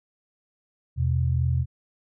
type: tone pair together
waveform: sine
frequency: 83.1 / 126.71 Hz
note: E2 / B2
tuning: +15 / +45 cents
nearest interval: perfect fifth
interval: 730 cents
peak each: -23 dBFS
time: 0.96-1.66 s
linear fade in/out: 50 ms
effects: none